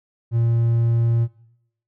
triangle tone, 116.4 Hz, A#2, 2 cents flat, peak -14 dBFS, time 0.31-1.28 s, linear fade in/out 50 ms, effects noise-tail reverb RT60 0.8 s tail -20 dB re dry

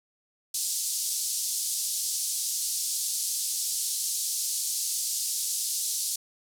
white band-pass noise, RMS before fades -30 dBFS, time 0.54-6.16 s, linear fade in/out 5 ms, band 4500 to 11000 Hz, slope 24 dB/octave, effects none

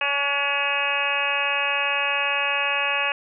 harmonic tone with a mistuned harmonic, 282.5 Hz, C#4, 33 cents sharp, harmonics 2 / 3 / 4 / 5 / 6 / 7 / 8 / 9 / 10, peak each -32 / -31 / -30 / -34 / -29 / -36 / -33 / -24 / -29 dBFS, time 0.01-3.12 s, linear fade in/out 2 ms, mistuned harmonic 5, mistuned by +27 cents, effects none

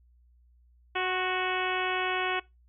harmonic tone with a mistuned harmonic, 370 Hz, F#4, in tune, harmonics 1 / 2 / 3 / 4 / 5 / 6 / 7 / 8 / 9, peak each -33 / -33 / -35 / -35 / -37 / -37 / -36 / -39 / -43 dBFS, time 0.95-2.4 s, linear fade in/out 10 ms, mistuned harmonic 3, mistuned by -26 cents, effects noise-tail reverb RT60 0.2 s tail -21 dB re dry + added 60 Hz sine -58 dBFS peak until 2.68 s

